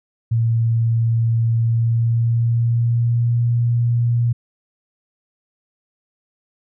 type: tone with pitch glide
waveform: sine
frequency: 114.9 to 118.75 Hz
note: A#2 to A#2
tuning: -25 to +33 cents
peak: -14 dBFS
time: 0.31-4.33 s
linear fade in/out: 10 ms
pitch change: +58 cents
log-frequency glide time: 1.58-3.4 s
effects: none